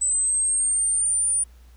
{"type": "linear sweep", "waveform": "sine", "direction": "up", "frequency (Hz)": [7990, 9397], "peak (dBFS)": -19, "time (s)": [0.01, 1.44], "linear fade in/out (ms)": 10, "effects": ["added 60 Hz sine -46 dBFS peak until 1.76 s", "pink hiss -60 dBFS RMS until 1.76 s"]}